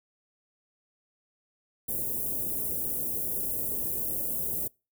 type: band-stop noise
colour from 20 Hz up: white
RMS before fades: -31 dBFS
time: 1.88-4.68 s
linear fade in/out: 10 ms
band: 530 to 11000 Hz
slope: 24 dB/octave
effects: noise-tail reverb RT60 0.3 s tail -26 dB re dry